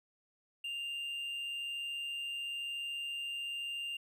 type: tone with amplitude modulation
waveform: triangle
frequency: 2794 Hz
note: F7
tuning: in tune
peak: -34 dBFS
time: 0.64-3.97 s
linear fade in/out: 5 ms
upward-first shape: sine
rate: 141 Hz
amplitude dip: 30%
effects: none